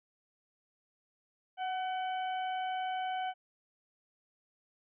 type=harmonic tone with a mistuned harmonic; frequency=756 Hz; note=F#5; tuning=37 cents sharp; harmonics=1 / 2 / 3 / 4; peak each=-33 / -44 / -49 / -47 dBFS; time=1.57-3.34 s; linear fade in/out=50 ms; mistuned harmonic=1; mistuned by=-28 cents; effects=none